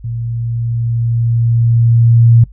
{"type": "tone with level ramp", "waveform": "sine", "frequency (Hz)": 116.54, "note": "A#2", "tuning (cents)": 0, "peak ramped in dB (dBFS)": [-18, -3], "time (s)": [0.04, 2.44], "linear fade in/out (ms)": 5, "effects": ["noise-tail reverb RT60 0.1 s tail -22 dB re dry", "added 50 Hz sine -33 dBFS peak until 2.52 s"]}